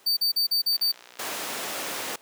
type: tone bursts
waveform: 45% pulse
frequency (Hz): 4598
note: D8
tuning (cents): -37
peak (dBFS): -20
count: 6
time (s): 0.06-0.92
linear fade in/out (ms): 10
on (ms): 110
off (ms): 40
type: click train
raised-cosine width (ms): 0.2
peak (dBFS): -28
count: 46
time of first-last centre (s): 0.73-1.466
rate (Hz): 61.1
type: noise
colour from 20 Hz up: pink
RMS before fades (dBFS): -30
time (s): 1.19-2.16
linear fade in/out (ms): 5
effects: pink hiss -55 dBFS RMS until 2.21 s + high-pass 400 Hz 12 dB/octave

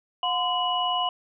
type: tone cluster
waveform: sine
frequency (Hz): 720 / 1025 / 2930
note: F#5 / C6 / F#7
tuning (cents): -47 / -36 / -18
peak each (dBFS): -27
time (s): 0.23-1.09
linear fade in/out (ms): 2
effects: none

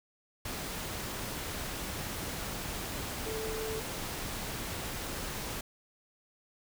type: tone in noise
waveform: sine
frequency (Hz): 440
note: A4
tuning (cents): 0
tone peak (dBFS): -36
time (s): 3.26-3.8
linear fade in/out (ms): 5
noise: pink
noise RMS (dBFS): -38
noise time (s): 0.45-5.61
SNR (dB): -1
effects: none

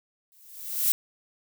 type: noise with exponential growth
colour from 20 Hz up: violet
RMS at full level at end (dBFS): -20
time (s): 0.32-0.92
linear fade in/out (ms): 0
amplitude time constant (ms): 130
effects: none

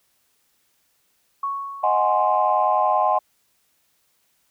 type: tone with exponential decay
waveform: sine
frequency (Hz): 1108.7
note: C#6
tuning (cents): 0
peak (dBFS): -21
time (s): 1.43-2.63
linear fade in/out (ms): 5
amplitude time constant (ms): 260
type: chord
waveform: sine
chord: Ab dominant seventh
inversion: second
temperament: equal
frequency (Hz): 622.3 / 740 / 830.6 / 1046.5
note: Eb5 / Gb5 / Ab5 / C6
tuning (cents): 0 / 0 / 0 / 0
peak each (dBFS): -23 / -21 / -21 / -21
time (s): 1.83-3.19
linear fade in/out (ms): 10
effects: tanh soft clip ceiling -6 dBFS + white hiss -66 dBFS RMS until 4.5 s

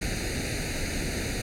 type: noise with comb filter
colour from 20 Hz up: pink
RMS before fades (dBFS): -30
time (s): 0.01-1.42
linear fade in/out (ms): 10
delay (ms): 0.46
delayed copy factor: +0.9
effects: low-pass 10000 Hz 12 dB/octave

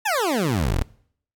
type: exponential sweep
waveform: 20% pulse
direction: down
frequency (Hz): 919 to 31.68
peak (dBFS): -15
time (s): 0.05-0.83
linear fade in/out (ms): 10
effects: noise-tail reverb RT60 0.6 s tail -22 dB re dry

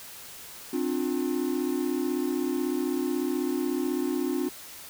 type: tone cluster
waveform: triangle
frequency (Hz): 261.8 / 297.9 / 356.2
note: C4 / D4 / F4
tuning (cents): +1 / +25 / +34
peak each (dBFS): -28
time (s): 0.73-4.49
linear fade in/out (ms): 5
effects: white hiss -44 dBFS RMS until 4.89 s

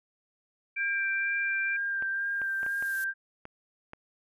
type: tone with pitch glide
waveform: sine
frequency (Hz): 2349 to 2365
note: D7 to D7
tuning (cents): 0 to +12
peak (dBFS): -31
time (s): 0.76-1.77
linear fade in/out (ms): 10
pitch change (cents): +12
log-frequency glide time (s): 0.96-1.48
type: tone with vibrato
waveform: sine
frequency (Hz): 1591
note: G6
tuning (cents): +25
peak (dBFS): -28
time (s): 0.76-3.14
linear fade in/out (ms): 50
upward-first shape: sine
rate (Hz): 2.1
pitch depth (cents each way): 19
type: noise with exponential growth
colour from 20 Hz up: violet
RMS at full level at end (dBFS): -38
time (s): 2.02-3.04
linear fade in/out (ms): 0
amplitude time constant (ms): 220
type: clicks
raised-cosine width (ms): 0.5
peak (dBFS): -27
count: 7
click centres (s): 2.024 / 2.417 / 2.631 / 2.664 / 2.825 / 3.454 / 3.934
effects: resampled to 32000 Hz

